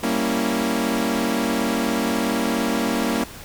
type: chord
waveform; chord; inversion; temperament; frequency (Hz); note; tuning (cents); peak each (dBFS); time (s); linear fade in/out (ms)
sawtooth; G diminished seventh; none; equal; 196 / 233.1 / 277.2 / 329.6; G3 / Bb3 / Db4 / Fb4; 0 / 0 / 0 / 0; -24 / -19 / -22 / -24; 0.03-3.24; 5
effects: pink hiss -39 dBFS RMS until 3.44 s